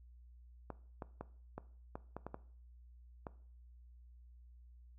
clicks, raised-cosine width 1 ms, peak -29 dBFS, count 9, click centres 0.703 / 1.022 / 1.21 / 1.58 / 1.955 / 2.166 / 2.266 / 2.344 / 3.268 s, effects noise-tail reverb RT60 0.5 s tail -18 dB re dry + added 60 Hz sine -56 dBFS peak until 4.98 s

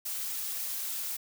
blue noise with flanger, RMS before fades -35 dBFS, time 0.05-1.17 s, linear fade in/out 10 ms, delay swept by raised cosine 1.7 to 5.4 ms, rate 3.5 Hz, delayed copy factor -0.55, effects none

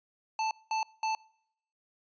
square tone bursts, 880 Hz, A5, in tune, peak -29 dBFS, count 3, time 0.39-1.15 s, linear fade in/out 2 ms, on 120 ms, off 200 ms, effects noise-tail reverb RT60 0.7 s tail -25 dB re dry + resampled to 16000 Hz

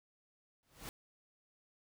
pink noise with exponential growth, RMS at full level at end -42 dBFS, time 0.63-0.89 s, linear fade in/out 0 ms, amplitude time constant 55 ms, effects none

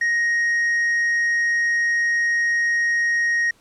sine tone with tanh clipping, 1874 Hz, A#6, 9 cents sharp, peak -18 dBFS, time 0.01-3.51 s, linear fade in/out 5 ms, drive 3 dB, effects pink hiss -57 dBFS RMS until 3.6 s + low-pass 11000 Hz 12 dB/octave

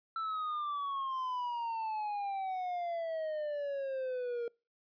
triangle exponential sweep, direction down, 1335 to 466.2 Hz, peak -32 dBFS, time 0.16-4.48 s, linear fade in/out 2 ms, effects noise-tail reverb RT60 0.3 s tail -26 dB re dry + resampled to 11025 Hz

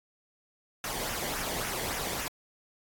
pink noise with flanger, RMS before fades -34 dBFS, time 0.84-2.28 s, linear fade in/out 2 ms, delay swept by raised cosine 0.23 to 0.79 ms, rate 3.6 Hz, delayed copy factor -0.55, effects AAC 64 kbps

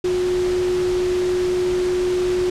sine tone in noise, 362.6 Hz, F#4, 35 cents flat, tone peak -17 dBFS, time 0.04-2.5 s, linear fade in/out 5 ms, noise pink, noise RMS -31 dBFS, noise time 0.04-2.5 s, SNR +11 dB, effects low-pass 7000 Hz 12 dB/octave

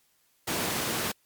pink high-pass noise, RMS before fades -30 dBFS, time 0.47-1.12 s, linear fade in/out 10 ms, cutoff 150 Hz, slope 12 dB/octave, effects white hiss -68 dBFS RMS until 1.25 s + MP3 96 kbps

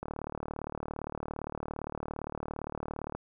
click train, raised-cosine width 1 ms, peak -22 dBFS, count 118, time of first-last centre 0.03-3.15 s, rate 37.5 Hz, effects none

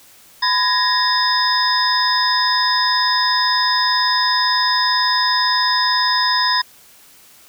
sine tone cluster, 1003 / 1670 / 1865 / 3645 / 5060 Hz, B5 / G#6 / A#6 / A#7 / D#8, +26 / +9 / 0 / -40 / +28 cents, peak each -18 / -24 / -23 / -24 / -18 dBFS, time 0.42-6.62 s, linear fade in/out 10 ms, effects white hiss -47 dBFS RMS until 7.48 s

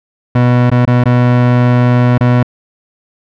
30% pulse tone with dropouts, 123 Hz, B2, 7 cents flat, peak -4 dBFS, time 0.35-2.43 s, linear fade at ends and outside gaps 5 ms, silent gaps 0.701-0.715 / 0.854-0.874 / 1.039-1.056 / 2.18-2.207 s, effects low-pass 2000 Hz 12 dB/octave

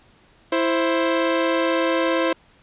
sawtooth tone pair together, 331.3 / 525.9 Hz, E4 / C5, +9 / +9 cents, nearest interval minor sixth, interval 800 cents, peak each -17 dBFS, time 0.52-2.33 s, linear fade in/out 5 ms, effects pink hiss -55 dBFS RMS until 2.62 s + resampled to 8000 Hz

